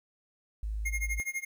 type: tone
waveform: sine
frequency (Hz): 53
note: G#1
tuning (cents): +36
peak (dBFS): -31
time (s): 0.63-1.2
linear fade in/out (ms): 0
type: tone with tremolo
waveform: square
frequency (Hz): 2137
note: C7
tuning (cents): +36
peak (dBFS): -30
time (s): 0.85-1.45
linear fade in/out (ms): 10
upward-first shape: sine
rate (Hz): 12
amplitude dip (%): 95
effects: 11-bit